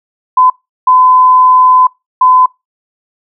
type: tone bursts at uneven times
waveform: sine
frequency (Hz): 1015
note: B5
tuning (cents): +47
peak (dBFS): -3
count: 3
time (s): 0.37-0.5 / 0.87-1.87 / 2.21-2.46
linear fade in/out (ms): 5
effects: noise-tail reverb RT60 0.2 s tail -23 dB re dry

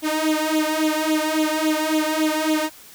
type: tone with flanger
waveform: sawtooth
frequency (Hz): 311.1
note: D#4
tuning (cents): 0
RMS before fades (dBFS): -21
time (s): 0.02-2.7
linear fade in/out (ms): 50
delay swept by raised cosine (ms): 0.28 to 2.18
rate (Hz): 3.6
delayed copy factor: +0.85
effects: white hiss -45 dBFS RMS until 2.94 s

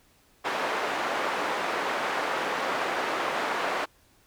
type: band-pass noise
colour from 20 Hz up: white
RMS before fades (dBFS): -29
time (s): 0.44-3.86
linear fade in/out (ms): 20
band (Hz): 380 to 1400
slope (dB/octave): 12
effects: pink hiss -62 dBFS RMS until 4.26 s

